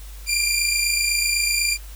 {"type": "tone pair together", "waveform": "15% pulse", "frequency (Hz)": [2373, 2401], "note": ["D7", "D7"], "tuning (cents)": [17, 38], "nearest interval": "unison", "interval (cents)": 21, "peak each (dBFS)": -15, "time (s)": [0.26, 1.78], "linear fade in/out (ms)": 50, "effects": ["added 50 Hz sine -35 dBFS peak until 1.95 s", "white hiss -46 dBFS RMS until 1.95 s"]}